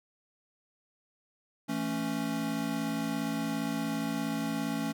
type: chord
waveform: square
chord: A major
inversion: second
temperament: equal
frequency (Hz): 164.81 / 220 / 277.2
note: E3 / A3 / C#4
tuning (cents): 0 / 0 / 0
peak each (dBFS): -39 / -35 / -34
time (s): 1.68-4.93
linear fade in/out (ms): 20
effects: none